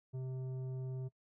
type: tone with tanh clipping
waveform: triangle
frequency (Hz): 129.9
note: C3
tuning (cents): -12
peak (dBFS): -40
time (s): 0.13-1.09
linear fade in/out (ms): 20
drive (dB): 14
effects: noise-tail reverb RT60 0.1 s tail -20 dB re dry